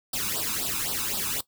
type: noise with flanger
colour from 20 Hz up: white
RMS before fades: -29 dBFS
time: 0.13-1.41 s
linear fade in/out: 5 ms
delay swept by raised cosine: 0.22 to 0.82 ms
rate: 3.9 Hz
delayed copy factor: +0.9
effects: noise-tail reverb RT60 0.1 s tail -18 dB re dry